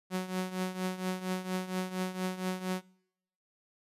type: tone with tremolo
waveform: sawtooth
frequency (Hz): 185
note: F#3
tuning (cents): 0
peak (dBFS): -25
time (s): 0.1-2.82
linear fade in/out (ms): 50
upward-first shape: triangle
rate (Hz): 4.3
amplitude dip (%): 80
effects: noise-tail reverb RT60 0.8 s tail -25 dB re dry + resampled to 32000 Hz